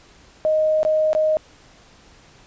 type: tone with dropouts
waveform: sine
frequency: 622.3 Hz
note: D#5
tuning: in tune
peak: -15 dBFS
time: 0.45-1.37 s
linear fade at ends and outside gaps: 0 ms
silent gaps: 0.831-0.85 / 1.131-1.15 s
effects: pink hiss -50 dBFS RMS until 2.46 s + resampled to 16000 Hz

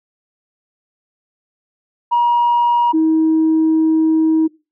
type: tone pair in turn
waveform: sine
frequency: 954 / 318.4 Hz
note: A#5 / D#4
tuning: +40 / +40 cents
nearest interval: octave + perfect fifth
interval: 1900 cents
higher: first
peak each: -9 dBFS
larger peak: neither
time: 2.11-2.93 / 2.93-4.48 s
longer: second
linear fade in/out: 20 ms
effects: noise-tail reverb RT60 0.3 s tail -23 dB re dry + tanh soft clip ceiling -8 dBFS

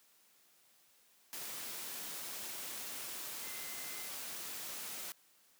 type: tone in noise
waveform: sine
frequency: 2063 Hz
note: C7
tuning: 25 cents flat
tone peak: -53 dBFS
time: 3.43-4.09 s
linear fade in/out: 0 ms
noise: white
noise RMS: -44 dBFS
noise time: 1.33-5.12 s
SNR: -12 dB
effects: white hiss -68 dBFS RMS until 5.59 s + high-pass 150 Hz 12 dB/octave

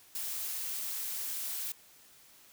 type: noise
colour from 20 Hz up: blue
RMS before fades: -37 dBFS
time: 0.15-1.72 s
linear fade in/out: 2 ms
effects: white hiss -59 dBFS RMS until 2.52 s

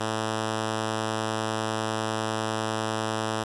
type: tone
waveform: 5% pulse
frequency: 110 Hz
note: A2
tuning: in tune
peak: -15 dBFS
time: 0-3.44 s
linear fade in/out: 10 ms
effects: resampled to 24000 Hz + 8-bit

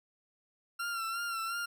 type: tone with vibrato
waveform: 40% pulse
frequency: 1369 Hz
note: F6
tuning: 35 cents flat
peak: -33 dBFS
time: 0.79-1.66 s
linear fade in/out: 10 ms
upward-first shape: sine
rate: 2.8 Hz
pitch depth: 46 cents each way
effects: none

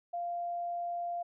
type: tone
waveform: sine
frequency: 695 Hz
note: F5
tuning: 9 cents flat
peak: -33 dBFS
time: 0.13-1.23 s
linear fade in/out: 10 ms
effects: none

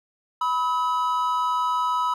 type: tone pair together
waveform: triangle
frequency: 987.8 / 1282.4 Hz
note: B5 / E6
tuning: 0 / -48 cents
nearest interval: perfect fourth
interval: 452 cents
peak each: -21 / -23 dBFS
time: 0.41-2.14 s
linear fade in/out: 5 ms
effects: none

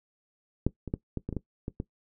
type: clicks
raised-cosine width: 3 ms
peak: -11 / -23 / -15 / -18 / -20 / -21 / -18 / -20 / -19 dBFS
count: 9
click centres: 0.666 / 0.877 / 0.939 / 1.173 / 1.29 / 1.327 / 1.367 / 1.681 / 1.801 s
effects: noise-tail reverb RT60 0.1 s tail -18 dB re dry

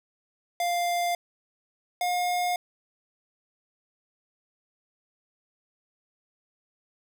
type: tone pair in turn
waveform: square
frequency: 698.5 / 714 Hz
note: F5 / F5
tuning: 0 / +38 cents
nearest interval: unison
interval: 38 cents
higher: second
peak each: -25 dBFS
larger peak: neither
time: 0.6-1.15 / 2.01-2.56 s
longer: neither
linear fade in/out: 2 ms
effects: none

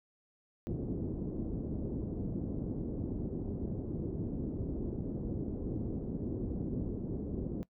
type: low-pass noise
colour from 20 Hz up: white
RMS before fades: -37 dBFS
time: 0.67-7.63 s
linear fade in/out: 0 ms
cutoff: 350 Hz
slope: 24 dB/octave
effects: noise-tail reverb RT60 0.1 s tail -20 dB re dry

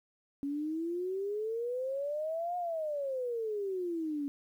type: exponential two-way sweep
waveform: sine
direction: up then down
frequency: 277.2 to 720 to 278.9 Hz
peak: -32 dBFS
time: 0.43-4.28 s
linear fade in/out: 0 ms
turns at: 2.57 s
effects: 11-bit

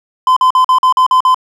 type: tone bursts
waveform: triangle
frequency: 1024 Hz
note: C6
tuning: 38 cents flat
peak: -4 dBFS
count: 8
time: 0.27-1.345 s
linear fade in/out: 2 ms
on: 95 ms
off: 45 ms
effects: none

